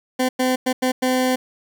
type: tone bursts at uneven times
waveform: 20% pulse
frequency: 255.9 Hz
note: C4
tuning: 38 cents flat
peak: -12 dBFS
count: 5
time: 0.19-0.29 / 0.39-0.56 / 0.66-0.73 / 0.82-0.92 / 1.02-1.36 s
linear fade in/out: 10 ms
effects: none